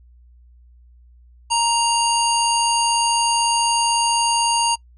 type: harmonic tone with a mistuned harmonic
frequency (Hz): 934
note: A#5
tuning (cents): +3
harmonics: 1 / 3 / 5 / 7 / 9 / 10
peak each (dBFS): -18 / -23 / -25 / -26 / -28 / -28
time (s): 1.5-4.76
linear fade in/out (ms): 20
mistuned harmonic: 9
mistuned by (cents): +71
effects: noise-tail reverb RT60 0.1 s tail -24 dB re dry + added 60 Hz sine -46 dBFS peak until 4.97 s